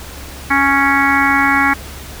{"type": "harmonic tone", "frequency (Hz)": 277.2, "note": "C#4", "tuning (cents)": 0, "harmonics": [1, 3, 4, 5, 6, 7, 8], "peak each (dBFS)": [-18, -18, -18, -18, -18, -18, -18], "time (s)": [0.5, 1.74], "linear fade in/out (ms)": 10, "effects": ["added 69 Hz sine -33 dBFS peak until 2.2 s", "pink hiss -33 dBFS RMS until 2.2 s"]}